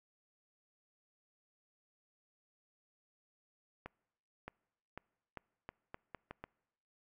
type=accelerating click train; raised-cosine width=0.5 ms; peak=-29 dBFS; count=9; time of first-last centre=3.86-6.44 s; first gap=620 ms; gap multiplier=0.8; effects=noise-tail reverb RT60 1.0 s tail -26 dB re dry